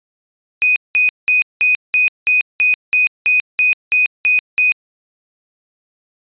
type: tone bursts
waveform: sine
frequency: 2494 Hz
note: D#7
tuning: 3 cents sharp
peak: -10 dBFS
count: 13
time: 0.62-4.72 s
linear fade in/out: 0 ms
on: 140 ms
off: 190 ms
effects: resampled to 8000 Hz